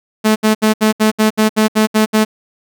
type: tone bursts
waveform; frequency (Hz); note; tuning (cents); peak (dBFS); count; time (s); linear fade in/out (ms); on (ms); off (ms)
sawtooth; 216.5; A3; -28; -5; 11; 0.24-2.25; 20; 120; 69
effects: none